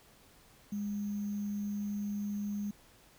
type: tone with sample-and-hold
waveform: sine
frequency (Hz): 204.8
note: G#3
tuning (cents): -24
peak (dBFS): -33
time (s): 0.72-2.71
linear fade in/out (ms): 5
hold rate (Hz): 6300
effects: pink hiss -61 dBFS RMS until 3.18 s